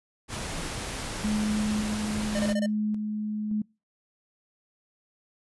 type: noise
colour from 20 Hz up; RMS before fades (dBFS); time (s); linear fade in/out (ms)
pink; -34; 0.28-2.55; 50
type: tone with tremolo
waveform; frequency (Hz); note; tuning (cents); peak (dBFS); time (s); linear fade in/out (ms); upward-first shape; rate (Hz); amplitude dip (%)
sine; 212.3; G#3; +38; -24; 1.24-3.62; 5; square; 0.88; 35
type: tone bursts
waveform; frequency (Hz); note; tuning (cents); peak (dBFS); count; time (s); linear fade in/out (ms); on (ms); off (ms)
square; 603; D5; +46; -29; 5; 2.35-2.662; 5; 44; 23
effects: noise-tail reverb RT60 0.3 s tail -26 dB re dry + resampled to 24000 Hz